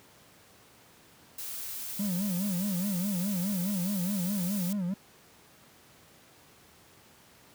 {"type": "noise", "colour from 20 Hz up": "blue", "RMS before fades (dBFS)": -38, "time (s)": [1.38, 4.73], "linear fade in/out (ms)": 5}
{"type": "tone with vibrato", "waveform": "triangle", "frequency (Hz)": 190, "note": "F#3", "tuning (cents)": 46, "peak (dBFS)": -26, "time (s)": [1.99, 4.94], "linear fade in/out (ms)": 5, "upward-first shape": "sine", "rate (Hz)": 4.8, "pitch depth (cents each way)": 160}
{"effects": ["pink hiss -57 dBFS RMS until 7.54 s", "high-pass 100 Hz 12 dB/octave"]}